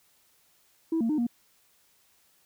sine tone with pitch steps, 325.8 / 228.2 / 304.7 / 237.5 Hz, E4 / A#3 / D#4 / A#3, -20 / -37 / -36 / +33 cents, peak -22 dBFS, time 0.92-1.268 s, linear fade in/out 5 ms, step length 87 ms, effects tanh soft clip ceiling -21 dBFS + white hiss -65 dBFS RMS until 2.45 s

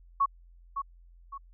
sine tone with echo, 1108.7 Hz, C#6, in tune, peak -21 dBFS, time 0.2-0.26 s, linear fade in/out 10 ms, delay 560 ms, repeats 2, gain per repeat -8 dB, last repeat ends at 1.38 s, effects added 43 Hz sine -52 dBFS peak until 1.53 s

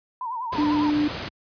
sine tone with vibrato, 961 Hz, B5, 48 cents flat, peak -27 dBFS, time 0.21-0.9 s, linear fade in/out 2 ms, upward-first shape sine, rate 10 Hz, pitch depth 120 cents each way
pink noise, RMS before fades -31 dBFS, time 0.52-1.29 s, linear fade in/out 10 ms
sine tone, 297.3 Hz, D4, 21 cents sharp, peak -19 dBFS, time 0.58-1.08 s, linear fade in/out 5 ms
effects high-pass 80 Hz 12 dB/octave + resampled to 11025 Hz

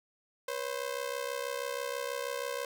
sawtooth ring-modulated tone, 520 Hz, C5, 11 cents flat, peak -27 dBFS, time 0.48-2.65 s, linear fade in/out 2 ms, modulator 33.1 Hz, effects none

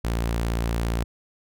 sawtooth tone, 57.4 Hz, A#1, 26 cents flat, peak -19 dBFS, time 0.04-1.04 s, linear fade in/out 10 ms, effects none

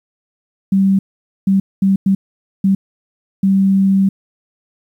sine tone bursts at uneven times, 193.9 Hz, G3, 19 cents flat, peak -9 dBFS, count 6, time 0.72-0.99 / 1.47-1.6 / 1.82-1.96 / 2.06-2.15 / 2.64-2.75 / 3.43-4.09 s, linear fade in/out 5 ms, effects 8-bit

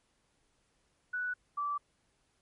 sine tone pair in turn, 1480 / 1161.5 Hz, F#6 / D6, 0 / -20 cents, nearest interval major third, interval 420 cents, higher first, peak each -32 / -31 dBFS, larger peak second, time 1.13-1.34 / 1.57-1.78 s, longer neither, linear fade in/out 10 ms, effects pink hiss -74 dBFS RMS until 2.41 s + MP3 48 kbps

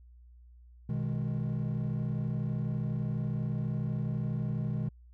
triangle chord, G# minor, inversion first, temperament equal, 123.47 / 155.56 / 207.7 Hz, B2 / D#3 / G#3, 0 / 0 / 0 cents, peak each -30 / -31 / -34 dBFS, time 0.89-4.89 s, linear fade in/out 5 ms, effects tanh soft clip ceiling -23 dBFS + added 60 Hz sine -52 dBFS peak until 5.13 s

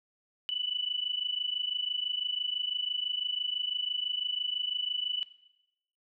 sine tone pair together, 2960 / 2986 Hz, F#7 / F#7, 0 / +15 cents, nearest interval unison, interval 15 cents, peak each -33 / -33 dBFS, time 0.49-5.23 s, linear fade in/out 0 ms, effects noise-tail reverb RT60 0.9 s tail -18 dB re dry

